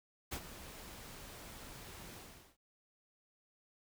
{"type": "noise with ADSR envelope", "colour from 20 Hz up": "pink", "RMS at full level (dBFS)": -39, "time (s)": [0.31, 2.57], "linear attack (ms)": 19, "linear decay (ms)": 67, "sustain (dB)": -12, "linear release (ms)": 420, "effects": []}